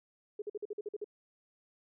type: tone bursts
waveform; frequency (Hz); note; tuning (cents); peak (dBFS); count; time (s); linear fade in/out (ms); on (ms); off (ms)
sine; 416.1; G#4; +3; -35; 9; 0.39-1.044; 5; 30; 48
effects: none